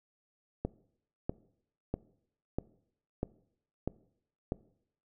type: click train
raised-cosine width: 2 ms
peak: -18 dBFS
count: 7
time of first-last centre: 0.65-4.521 s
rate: 1.55 Hz
effects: noise-tail reverb RT60 0.7 s tail -21 dB re dry